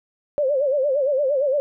sine tone with vibrato, 554.4 Hz, C#5, in tune, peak -17 dBFS, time 0.38-1.6 s, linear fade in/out 0 ms, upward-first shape sine, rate 8.7 Hz, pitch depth 130 cents each way, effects none

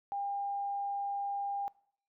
sine tone, 802 Hz, G5, 39 cents sharp, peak -33 dBFS, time 0.12-1.68 s, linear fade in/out 0 ms, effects noise-tail reverb RT60 0.6 s tail -22 dB re dry

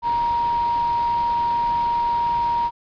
sine tone in noise, 943 Hz, A#5, 20 cents sharp, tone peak -18 dBFS, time 0.02-2.71 s, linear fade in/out 50 ms, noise pink, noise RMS -36 dBFS, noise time 0.02-2.71 s, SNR +15 dB, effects resampled to 11025 Hz

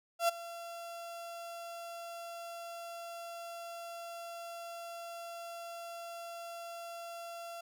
35% pulse tone with ADSR envelope, 681 Hz, F5, 44 cents flat, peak -23 dBFS, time 0.19-7.61 s, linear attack 95 ms, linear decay 15 ms, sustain -18 dB, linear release 6 ms, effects none

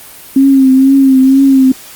sine tone with vibrato, 267.5 Hz, C4, 38 cents sharp, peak -3 dBFS, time 0.36-1.72 s, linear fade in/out 5 ms, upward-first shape triangle, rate 2.1 Hz, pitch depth 48 cents each way, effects white hiss -33 dBFS RMS until 1.95 s + Opus 32 kbps

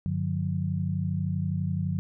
sine tone cluster, 96.9 / 148.3 / 180.4 Hz, G2 / D3 / F#3, -20 / +17 / -44 cents, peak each -30 dBFS, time 0.06-1.99 s, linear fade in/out 0 ms, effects none

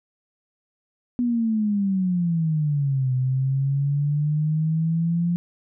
sine exponential two-way sweep, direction down then up, 246.9 to 127.5 to 174.3 Hz, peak -19 dBFS, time 1.19-5.36 s, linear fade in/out 0 ms, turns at 3.13 s, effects none

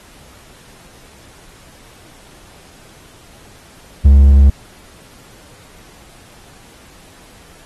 sine tone with hard clipping, 69.3 Hz, C#2, in tune, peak -5 dBFS, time 4.05-4.5 s, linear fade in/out 5 ms, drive 3 dB, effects pink hiss -44 dBFS RMS until 7.65 s + AAC 32 kbps

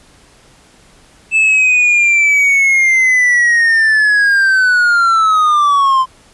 triangle linear sweep, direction down, 2637 to 1029 Hz, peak -6 dBFS, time 1.31-6.06 s, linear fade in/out 50 ms, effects pink hiss -46 dBFS RMS until 6.33 s + resampled to 24000 Hz

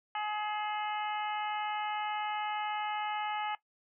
harmonic tone with a mistuned harmonic, 421.9 Hz, G#4, 27 cents sharp, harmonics 2 / 3 / 4 / 5 / 6 / 7, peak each -34 / -40 / -44 / -44 / -48 / -45 dBFS, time 0.15-3.55 s, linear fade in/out 2 ms, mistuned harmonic 6, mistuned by +28 cents, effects noise-tail reverb RT60 0.1 s tail -17 dB re dry

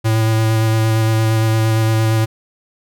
square tone with vibrato, 111.1 Hz, A2, 17 cents sharp, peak -13 dBFS, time 0.04-2.26 s, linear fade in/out 20 ms, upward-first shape square, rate 8.7 Hz, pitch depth 11 cents each way, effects none

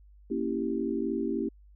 sine chord, A# diminished seventh, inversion none, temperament equal, 233.1 / 277.2 / 329.6 / 392 Hz, A#3 / C#4 / E4 / G4, 0 / 0 / 0 / 0 cents, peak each -33 dBFS, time 0.3-1.49 s, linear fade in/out 10 ms, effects added 50 Hz sine -52 dBFS peak until 1.75 s

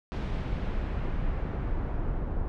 brown noise with low-pass filter sweep, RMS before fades -30 dBFS, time 0.12-2.48 s, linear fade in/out 0 ms, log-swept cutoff 3800 to 1100 Hz, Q 0.89, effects none

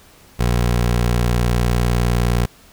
20% pulse tone, 59.7 Hz, A#1, 42 cents sharp, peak -10 dBFS, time 0.39-2.46 s, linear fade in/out 10 ms, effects pink hiss -48 dBFS RMS until 2.72 s

